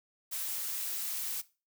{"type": "noise", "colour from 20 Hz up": "blue", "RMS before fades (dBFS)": -36, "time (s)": [0.31, 1.42], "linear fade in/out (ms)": 20, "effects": ["noise-tail reverb RT60 0.3 s tail -18 dB re dry"]}